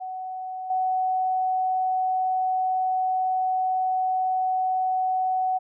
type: tone with level steps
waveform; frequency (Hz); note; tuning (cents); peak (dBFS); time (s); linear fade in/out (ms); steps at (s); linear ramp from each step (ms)
sine; 747; F#5; +16; -30 / -21; 0-5.59; 20; 0.7; 5
effects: none